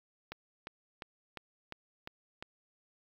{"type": "click train", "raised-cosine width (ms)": 0.3, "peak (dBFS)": -25, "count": 7, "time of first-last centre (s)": [0.32, 2.425], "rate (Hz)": 2.85, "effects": ["9-bit"]}